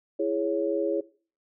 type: chord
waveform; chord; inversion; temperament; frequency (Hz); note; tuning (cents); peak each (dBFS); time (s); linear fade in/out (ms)
sine; C# minor; first; just; 332.6 / 415.8 / 554.4; E4 / G#4 / C#5; +16 / +2 / 0; -28; 0.19-1.01; 10
effects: noise-tail reverb RT60 0.4 s tail -19 dB re dry